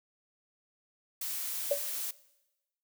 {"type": "noise", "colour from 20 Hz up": "blue", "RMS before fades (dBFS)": -36, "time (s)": [1.21, 2.11], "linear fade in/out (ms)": 5}
{"type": "tone with exponential decay", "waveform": "sine", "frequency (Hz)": 572, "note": "D5", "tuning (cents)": -46, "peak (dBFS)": -21, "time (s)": [1.71, 1.82], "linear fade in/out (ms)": 5, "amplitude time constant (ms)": 22}
{"effects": ["noise-tail reverb RT60 1.0 s tail -20 dB re dry"]}